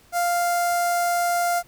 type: tone with notch filter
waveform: sawtooth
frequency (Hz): 698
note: F5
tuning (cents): -1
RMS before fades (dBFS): -22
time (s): 0.12-1.63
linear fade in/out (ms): 50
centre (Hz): 3100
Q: 0.69
effects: pink hiss -55 dBFS RMS until 1.67 s